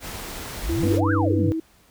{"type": "noise", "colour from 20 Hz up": "pink", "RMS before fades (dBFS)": -34, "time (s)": [0, 1.01], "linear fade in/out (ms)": 50}
{"type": "exponential two-way sweep", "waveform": "sine", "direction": "up then down", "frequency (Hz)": [35.23, 1661.2, 99.8], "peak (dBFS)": -24, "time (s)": [0.62, 1.52], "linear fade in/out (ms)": 20, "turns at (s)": 1.12}
{"type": "tone with pitch glide", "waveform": "sine", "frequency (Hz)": [332.8, 322.6], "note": ["E4", "E4"], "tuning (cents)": [17, -37], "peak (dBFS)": -23, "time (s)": [0.69, 1.6], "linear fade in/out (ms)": 5, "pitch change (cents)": -54, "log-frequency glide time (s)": [0.95, 1.04]}
{"type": "harmonic tone", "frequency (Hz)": 98, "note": "G2", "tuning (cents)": 0, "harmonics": [1, 3, 5], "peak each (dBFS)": [-21, -26, -28], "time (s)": [0.83, 1.52], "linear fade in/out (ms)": 0}
{"effects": ["pink hiss -57 dBFS RMS until 1.9 s"]}